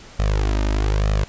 sawtooth tone with flanger, 51.3 Hz, G#1, 21 cents flat, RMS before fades -19 dBFS, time 0.19-1.24 s, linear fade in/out 5 ms, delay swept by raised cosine 1.6 to 3.3 ms, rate 1.1 Hz, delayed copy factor +0.85, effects pink hiss -43 dBFS RMS until 1.28 s + resampled to 16000 Hz

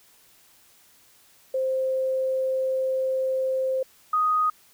sine tone pair in turn, 524 / 1246.3 Hz, C5 / D#6, +2 / +2 cents, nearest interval octave + minor third, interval 1500 cents, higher second, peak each -22 / -19 dBFS, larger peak second, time 1.54-3.83 / 4.13-4.5 s, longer first, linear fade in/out 5 ms, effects white hiss -57 dBFS RMS until 4.73 s

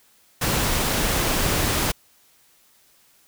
pink noise, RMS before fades -22 dBFS, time 0.41-1.92 s, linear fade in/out 10 ms, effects white hiss -58 dBFS RMS until 3.27 s

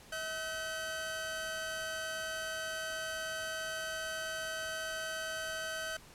sawtooth tone pair together, 642 / 1527 Hz, E5 / G6, -46 / -46 cents, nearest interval octave + minor third, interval 1500 cents, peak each -37 / -35 dBFS, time 0.12-5.97 s, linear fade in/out 5 ms, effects pink hiss -56 dBFS RMS until 6.14 s + low-pass 12000 Hz 12 dB/octave

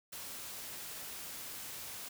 white noise, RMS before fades -45 dBFS, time 0.12-2.09 s, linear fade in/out 10 ms, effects none

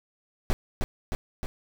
brown noise with echo, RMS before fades -22 dBFS, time 0.5-0.53 s, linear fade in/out 0 ms, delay 310 ms, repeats 3, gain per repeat -3 dB, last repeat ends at 1.46 s, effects none

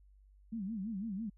sine tone with vibrato, 207.7 Hz, G#3, in tune, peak -36 dBFS, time 0.52-1.3 s, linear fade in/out 10 ms, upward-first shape sine, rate 6 Hz, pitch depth 190 cents each way, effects added 49 Hz sine -59 dBFS peak until 1.37 s

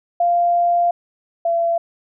sine tone pair in turn, 695 / 676.8 Hz, F5 / E5, -9 / +45 cents, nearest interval unison, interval 46 cents, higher first, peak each -13 / -15 dBFS, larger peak first, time 0.2-0.91 / 1.45-1.78 s, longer first, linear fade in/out 5 ms, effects none

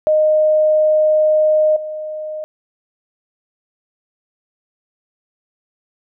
sine tone with level steps, 617 Hz, D#5, 15 cents flat, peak -10 / -23 dBFS, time 0.07-2.44 s, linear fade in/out 0 ms, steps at 1.76 s, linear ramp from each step 5 ms, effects none

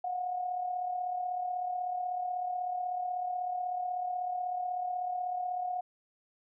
sine tone with amplitude modulation, 725 Hz, F#5, 35 cents flat, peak -29 dBFS, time 0.04-5.81 s, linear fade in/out 5 ms, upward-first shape sine, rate 36.2 Hz, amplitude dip 50%, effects none

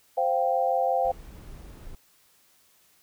sine chord, C suspended fourth, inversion none, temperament equal, 523.3 / 698.5 / 784 Hz, C5 / F5 / G5, 0 / 0 / 0 cents, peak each -26 dBFS, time 0.17-1.12 s, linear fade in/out 10 ms
brown noise, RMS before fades -43 dBFS, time 1.05-1.95 s, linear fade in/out 0 ms
effects white hiss -62 dBFS RMS until 3.02 s

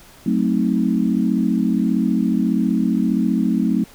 sine chord, F# diminished seventh, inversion none, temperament equal with one note detuned, 185 / 220 / 261.6 / 315.5 Hz, F#3 / A3 / C4 / Eb4, 0 / 0 / 0 / +24 cents, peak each -21 / -19 / -21 / -24 dBFS, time 0.26-3.84 s, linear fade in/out 5 ms, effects pink hiss -46 dBFS RMS until 3.94 s

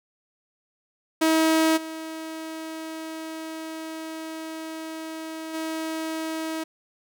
sawtooth tone with level steps, 320 Hz, D#4, 49 cents sharp, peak -14 / -29 / -24 dBFS, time 1.21-6.64 s, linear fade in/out 10 ms, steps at 1.76 / 5.53 s, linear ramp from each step 20 ms, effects none

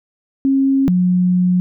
sine tone pair in turn, 270.6 / 180.6 Hz, C#4 / F#3, -42 / -42 cents, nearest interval perfect fifth, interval 700 cents, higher first, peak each -11 dBFS, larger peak neither, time 0.45-0.88 / 0.88-1.6 s, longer second, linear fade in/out 0 ms, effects none

